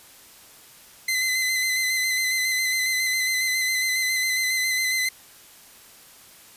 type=tone with vibrato; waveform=sawtooth; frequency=2043 Hz; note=C7; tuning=42 cents flat; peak=-18 dBFS; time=1.08-5.09 s; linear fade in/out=5 ms; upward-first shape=square; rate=7.3 Hz; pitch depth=22 cents each way; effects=white hiss -49 dBFS RMS until 6.56 s + resampled to 32000 Hz